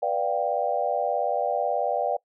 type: chord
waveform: sine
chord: G dominant seventh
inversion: first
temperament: just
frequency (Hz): 490 / 588 / 705.6 / 784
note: B4 / D5 / F5 / G5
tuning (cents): -14 / +2 / +18 / 0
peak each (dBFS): -30 / -27 / -28 / -28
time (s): 0.02-2.17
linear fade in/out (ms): 10
effects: noise-tail reverb RT60 0.1 s tail -21 dB re dry